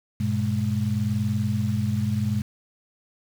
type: tone cluster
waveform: sine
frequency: 100.2 / 120.9 / 209.2 Hz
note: G2 / B2 / G#3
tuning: +38 / -36 / +13 cents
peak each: -26 dBFS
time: 0.2-2.42 s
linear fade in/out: 5 ms
effects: 7-bit